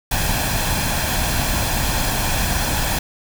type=noise with comb filter; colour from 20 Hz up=pink; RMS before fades=-20 dBFS; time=0.11-2.99 s; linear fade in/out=5 ms; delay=1.2 ms; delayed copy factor=+0.55; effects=none